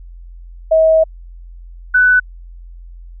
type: tone pair in turn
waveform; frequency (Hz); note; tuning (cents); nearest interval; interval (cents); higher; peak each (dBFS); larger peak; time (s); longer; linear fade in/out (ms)
sine; 640 / 1494.3; D#5 / F#6; +49 / +17; octave + minor third; 1468; second; -7; neither; 0.71-1.04 / 1.94-2.2; first; 10
effects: added 43 Hz sine -32 dBFS peak until 3.2 s